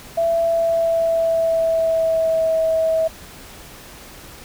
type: tone with pitch glide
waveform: sine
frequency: 668 to 646 Hz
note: E5 to E5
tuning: +23 to -35 cents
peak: -15 dBFS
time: 0.17-3.08 s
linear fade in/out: 10 ms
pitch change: -58 cents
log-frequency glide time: 0.39-2.57 s
effects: pink hiss -40 dBFS RMS until 4.44 s